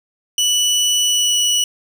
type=tone with pitch glide; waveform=25% pulse; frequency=2960 to 2943 Hz; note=F#7 to F#7; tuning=0 to -10 cents; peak=-10 dBFS; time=0.38-1.64 s; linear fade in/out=2 ms; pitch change=-10 cents; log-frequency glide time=1.01-1.39 s; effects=none